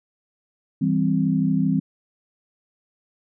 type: chord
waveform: sine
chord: C major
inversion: first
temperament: just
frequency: 163.52 / 196.22 / 261.6 Hz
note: E3 / G3 / C4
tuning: -14 / +2 / 0 cents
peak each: -22 dBFS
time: 0.81-1.8 s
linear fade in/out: 10 ms
effects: none